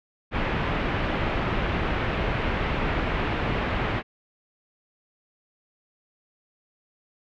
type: low-pass noise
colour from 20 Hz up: pink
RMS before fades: -26 dBFS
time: 0.31-4.03 s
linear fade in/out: 50 ms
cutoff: 2800 Hz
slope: 24 dB/octave
effects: none